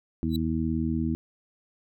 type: harmonic tone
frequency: 80.3 Hz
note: E2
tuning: 45 cents flat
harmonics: 1 / 2 / 3 / 4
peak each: -31 / -31 / -28 / -31 dBFS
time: 0.23-1.15 s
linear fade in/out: 0 ms
type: tone with exponential growth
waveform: 45% pulse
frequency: 3938 Hz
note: B7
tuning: 6 cents flat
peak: -30 dBFS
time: 0.29-0.36 s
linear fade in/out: 2 ms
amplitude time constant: 15 ms
effects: none